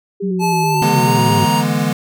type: tone with vibrato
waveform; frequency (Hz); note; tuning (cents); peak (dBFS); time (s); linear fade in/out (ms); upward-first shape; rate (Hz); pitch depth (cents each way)
sine; 386.5; G4; -24; -21; 0.2-1.45; 10; square; 4.6; 52
type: linear sweep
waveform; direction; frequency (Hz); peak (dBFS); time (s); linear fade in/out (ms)
sine; down; 191.3 to 101.3; -17; 0.22-1.46; 20
type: tone with pitch glide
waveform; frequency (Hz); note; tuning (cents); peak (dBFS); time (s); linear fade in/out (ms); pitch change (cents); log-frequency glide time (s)
square; 864 to 936.8; A5 to A#5; -32 to +8; -16; 0.39-1.64; 50; +140; 0.63-1.23
type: chord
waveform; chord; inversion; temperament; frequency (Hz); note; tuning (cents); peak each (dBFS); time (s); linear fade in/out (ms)
square; E dominant seventh; third; equal with one note detuned; 146.83 / 164.81 / 207.7 / 241; D3 / E3 / G#3 / B3; 0 / 0 / 0 / -42; -21; 0.82-1.93; 2
effects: none